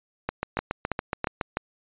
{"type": "two click trains", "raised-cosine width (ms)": 0.5, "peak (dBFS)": [-11, -10], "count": [9, 4], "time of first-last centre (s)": [[0.29, 1.412], [0.59, 1.57]], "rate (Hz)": [7.13, 3.06], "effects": ["resampled to 8000 Hz"]}